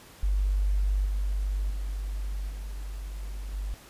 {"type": "tone with level steps", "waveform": "sine", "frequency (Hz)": 49.03, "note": "G1", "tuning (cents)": 1, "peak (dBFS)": [-22, -25, -29, -33, -29], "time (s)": [0.23, 3.74], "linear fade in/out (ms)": 0, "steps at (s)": [1.05, 1.7, 2.49, 3.53], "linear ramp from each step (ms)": 5, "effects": ["pink hiss -51 dBFS RMS until 3.89 s", "resampled to 32000 Hz"]}